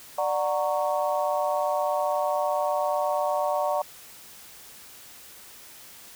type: harmonic tone with a mistuned harmonic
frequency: 184.8 Hz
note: F#3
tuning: 2 cents flat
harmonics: 3 / 4 / 5 / 6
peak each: -26 / -28 / -30 / -32 dBFS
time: 0.18-3.82 s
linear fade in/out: 5 ms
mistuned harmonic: 3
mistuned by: +110 cents
effects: white hiss -47 dBFS RMS until 6.15 s